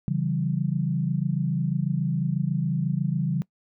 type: chord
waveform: sine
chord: C# diminished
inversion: none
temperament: equal with one note detuned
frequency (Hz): 138.59 / 164.81 / 192.74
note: C#3 / E3 / G3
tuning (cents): 0 / 0 / -29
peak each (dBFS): -26 / -26 / -29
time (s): 0.08-3.42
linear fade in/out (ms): 0
effects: noise-tail reverb RT60 0.1 s tail -23 dB re dry